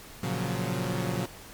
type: chord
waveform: sawtooth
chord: Gb major seventh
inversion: first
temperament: equal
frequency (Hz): 116.54 / 138.59 / 174.61 / 185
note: Bb2 / Db3 / F3 / Gb3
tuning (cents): 0 / 0 / 0 / 0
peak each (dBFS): -30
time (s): 0.23-1.26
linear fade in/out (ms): 5
effects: pink hiss -47 dBFS RMS until 1.53 s + Opus 48 kbps